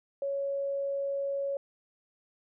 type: tone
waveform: sine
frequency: 556 Hz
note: C#5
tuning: 5 cents sharp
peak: -29 dBFS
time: 0.22-1.57 s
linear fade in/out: 2 ms
effects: none